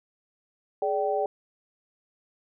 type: tone cluster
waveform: sine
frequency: 419.9 / 584 / 775 Hz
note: G#4 / D5 / G5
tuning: +19 / -10 / -20 cents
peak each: -28 dBFS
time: 0.82-1.26 s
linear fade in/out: 2 ms
effects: none